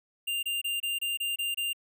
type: tone bursts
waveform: square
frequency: 2794 Hz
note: F7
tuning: in tune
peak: -29 dBFS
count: 8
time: 0.27-1.732 s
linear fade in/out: 10 ms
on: 160 ms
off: 26 ms
effects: none